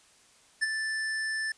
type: tone with ADSR envelope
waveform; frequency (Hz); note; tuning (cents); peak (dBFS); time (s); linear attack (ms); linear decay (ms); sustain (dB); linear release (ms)
square; 1760; A6; 0; -23; 0.61-1.52; 21; 24; -7; 3
effects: white hiss -60 dBFS RMS until 1.57 s + resampled to 22050 Hz